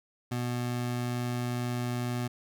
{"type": "tone", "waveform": "25% pulse", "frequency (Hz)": 122.2, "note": "B2", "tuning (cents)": -18, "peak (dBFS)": -26, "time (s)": [0.31, 2.28], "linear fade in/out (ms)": 10, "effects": []}